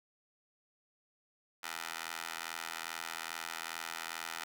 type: tone with high-pass filter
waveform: 15% pulse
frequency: 82.41 Hz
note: E2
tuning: in tune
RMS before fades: -42 dBFS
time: 1.63-4.44 s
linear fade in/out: 5 ms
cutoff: 1300 Hz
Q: 0.99
effects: none